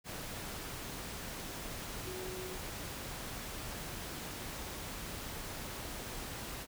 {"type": "tone in noise", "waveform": "sine", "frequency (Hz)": 370, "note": "F#4", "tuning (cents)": 0, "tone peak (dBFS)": -43, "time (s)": [2.04, 2.59], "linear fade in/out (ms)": 50, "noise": "pink", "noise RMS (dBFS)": -43, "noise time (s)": [0.04, 6.67], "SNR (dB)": -3, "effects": []}